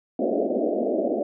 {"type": "band-pass noise", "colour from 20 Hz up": "white", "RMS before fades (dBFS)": -24, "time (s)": [0.19, 1.23], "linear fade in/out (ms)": 5, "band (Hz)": [210, 680], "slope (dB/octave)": 96, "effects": []}